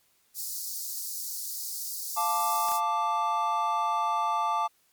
white high-pass noise, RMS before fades -35 dBFS, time 0.34-2.81 s, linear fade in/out 50 ms, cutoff 4500 Hz, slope 48 dB/octave
triangle chord, D minor, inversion first, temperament equal, 698.5 / 880 / 1174.7 Hz, F5 / A5 / D6, 0 / 0 / 0 cents, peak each -31 / -26 / -26 dBFS, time 2.16-4.68 s, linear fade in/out 20 ms
clicks, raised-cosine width 0.3 ms, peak -26 dBFS, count 2, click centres 2.686 / 2.718 s
effects white hiss -67 dBFS RMS until 4.92 s + MP3 96 kbps

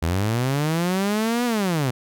sawtooth linear two-way sweep, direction up then down, 77.78 to 246.9 to 118.9 Hz, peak -16 dBFS, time 0.02-1.91 s, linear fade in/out 10 ms, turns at 1.45 s, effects none

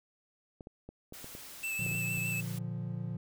clicks, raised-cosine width 2 ms, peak -32 dBFS, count 10, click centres 0.608 / 0.671 / 0.89 / 1.124 / 1.244 / 1.351 / 1.864 / 1.915 / 1.951 / 2.174 s
white noise, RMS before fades -48 dBFS, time 1.13-2.59 s, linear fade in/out 10 ms
square tone with vibrato, 2637 Hz, E7, in tune, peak -34 dBFS, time 1.63-2.41 s, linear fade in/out 10 ms, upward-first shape sine, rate 6.5 Hz, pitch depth 23 cents each way
triangle chord, Bb major, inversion none, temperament equal, 116.54 / 146.83 / 174.61 Hz, Bb2 / D3 / F3, 0 / 0 / 0 cents, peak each -36 / -39 / -37 dBFS, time 1.79-3.17 s, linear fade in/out 5 ms
effects none

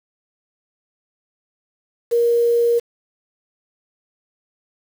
sine tone with quantisation, 471.6 Hz, A#4, 20 cents sharp, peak -13 dBFS, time 2.11-2.8 s, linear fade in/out 20 ms, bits 6, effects none

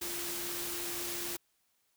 sine tone in noise, 346.7 Hz, F4, 13 cents flat, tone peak -44 dBFS, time 0.01-1.37 s, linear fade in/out 10 ms, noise white, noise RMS -38 dBFS, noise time 0.01-1.37 s, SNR -9 dB, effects white hiss -75 dBFS RMS until 1.96 s

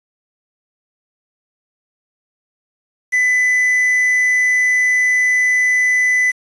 triangle tone with quantisation, 2000 Hz, B6, 21 cents sharp, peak -10 dBFS, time 3.12-6.32 s, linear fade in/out 20 ms, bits 5, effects resampled to 22050 Hz

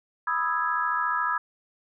sine chord, E major seventh, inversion second, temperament equal, 987.8 / 1244.5 / 1318.5 / 1661.2 Hz, B5 / D#6 / E6 / G#6, 0 / 0 / 0 / 0 cents, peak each -29 dBFS, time 0.27-1.38 s, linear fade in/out 5 ms, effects none

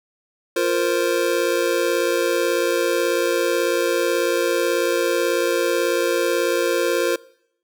square chord, F suspended fourth, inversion none, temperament just, 349.2 / 465.6 / 523.8 Hz, F4 / Bb4 / C5, 0 / -2 / +2 cents, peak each -23 dBFS, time 0.56-7.16 s, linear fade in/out 5 ms, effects noise-tail reverb RT60 0.7 s tail -22 dB re dry

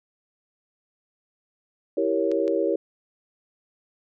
sine chord, E diminished seventh, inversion none, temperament equal, 329.6 / 392 / 466.2 / 554.4 Hz, E4 / G4 / Bb4 / Db5, 0 / 0 / 0 / 0 cents, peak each -26 dBFS, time 1.97-2.76 s, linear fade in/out 5 ms
clicks, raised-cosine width 0.2 ms, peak -24 dBFS, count 2, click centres 2.316 / 2.479 s
effects none

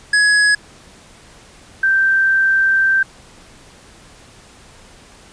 square / sine tone pair in turn, 1678 / 1565.4 Hz, G#6 / G6, +17 / -3 cents, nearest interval minor second, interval 120 cents, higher first, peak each -11 dBFS, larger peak neither, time 0.13-0.55 / 1.83-3.03 s, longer second, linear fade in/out 5 ms, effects pink hiss -44 dBFS RMS until 5.32 s + resampled to 22050 Hz

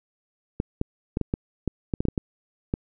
clicks, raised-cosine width 3 ms, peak -11 dBFS, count 12, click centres 0.601 / 0.814 / 1.171 / 1.213 / 1.339 / 1.677 / 1.938 / 2.005 / 2.053 / 2.085 / 2.178 / 2.739 s, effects none

